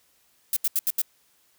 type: noise bursts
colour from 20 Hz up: violet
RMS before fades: -23 dBFS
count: 5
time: 0.53-1.017 s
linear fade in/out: 2 ms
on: 35 ms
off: 78 ms
effects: white hiss -64 dBFS RMS until 1.58 s